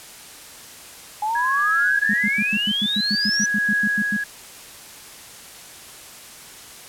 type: exponential sweep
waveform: sine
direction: up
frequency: 830.6 to 6000 Hz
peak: -20 dBFS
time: 1.22-3.46 s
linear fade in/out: 5 ms
type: tone with tremolo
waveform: sine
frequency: 1661.2 Hz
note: G#6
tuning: in tune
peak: -17 dBFS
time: 1.35-4.24 s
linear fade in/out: 5 ms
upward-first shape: triangle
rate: 0.52 Hz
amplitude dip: 95%
type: tone bursts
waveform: sine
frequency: 207.7 Hz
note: G#3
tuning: in tune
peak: -21 dBFS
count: 15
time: 2.09-4.168 s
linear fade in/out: 5 ms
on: 48 ms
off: 97 ms
effects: white hiss -41 dBFS RMS until 6.88 s + low-pass 12000 Hz 12 dB/octave